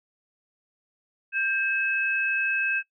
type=tone pair together; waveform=sine; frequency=1583 / 2580 Hz; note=G6 / E7; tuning=+17 / -38 cents; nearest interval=minor sixth; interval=845 cents; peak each=-26 dBFS; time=1.32-2.83 s; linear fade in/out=50 ms; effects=noise-tail reverb RT60 0.1 s tail -19 dB re dry

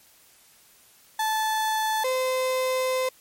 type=tone pair in turn; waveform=35% pulse; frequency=872 / 515.4 Hz; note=A5 / C5; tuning=-16 / -26 cents; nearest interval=major sixth; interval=910 cents; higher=first; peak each=-21 dBFS; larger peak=neither; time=1.19-2.04 / 2.04-3.09 s; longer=second; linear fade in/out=5 ms; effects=white hiss -56 dBFS RMS until 3.2 s + MP3 64 kbps

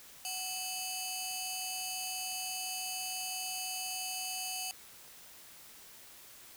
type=ring-modulated tone; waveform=10% pulse; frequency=1864.7 Hz; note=A#6; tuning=in tune; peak=-24 dBFS; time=0.25-4.71 s; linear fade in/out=0 ms; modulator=1120 Hz; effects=white hiss -54 dBFS RMS until 6.56 s

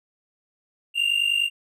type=tone pair together; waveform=triangle; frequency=2767 / 2817 Hz; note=F7 / F7; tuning=-17 / +14 cents; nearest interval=unison; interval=31 cents; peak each=-21 dBFS; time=0.94-1.5 s; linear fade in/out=50 ms; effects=none

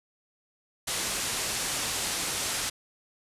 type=low-pass noise; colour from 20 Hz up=white; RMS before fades=-31 dBFS; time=0.87-2.7 s; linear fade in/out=10 ms; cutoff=10000 Hz; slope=24 dB/octave; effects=resampled to 32000 Hz

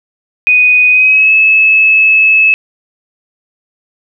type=tone with pitch glide; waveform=sine; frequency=2489 to 2596 Hz; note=D#7 to E7; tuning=0 to -27 cents; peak=-4 dBFS; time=0.47-2.54 s; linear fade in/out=0 ms; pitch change=+73 cents; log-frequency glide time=0.9-1.33 s; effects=none

